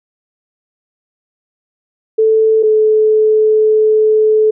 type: tone pair in turn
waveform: sine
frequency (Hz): 440 / 432.4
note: A4 / A4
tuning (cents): 0 / -30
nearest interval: unison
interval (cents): 30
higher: first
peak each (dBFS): -7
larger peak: neither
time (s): 2.18-2.63 / 2.63-4.51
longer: second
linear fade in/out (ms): 10
effects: none